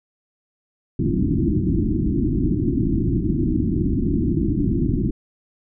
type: low-pass noise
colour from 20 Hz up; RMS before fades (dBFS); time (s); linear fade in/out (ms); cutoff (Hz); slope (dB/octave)
white; -20; 0.99-5.11; 5; 350; 96
effects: none